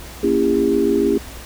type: chord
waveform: sine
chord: A# diminished seventh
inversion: none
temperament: just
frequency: 233.1 / 279.7 / 335.6 / 402.8 Hz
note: A#3 / C#4 / E4 / G4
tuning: 0 / +16 / +31 / +47 cents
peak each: -22 / -20 / -20 / -17 dBFS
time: 0.23-1.18 s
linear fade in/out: 5 ms
effects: added 60 Hz sine -37 dBFS peak until 1.45 s + pink hiss -37 dBFS RMS until 1.45 s